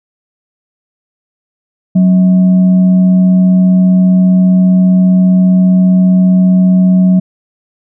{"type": "tone with frequency modulation", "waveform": "sine", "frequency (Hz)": 185, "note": "F#3", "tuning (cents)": 0, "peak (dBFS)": -4, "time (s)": [1.95, 7.2], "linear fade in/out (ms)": 10, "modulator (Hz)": 455, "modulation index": 0.21, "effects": []}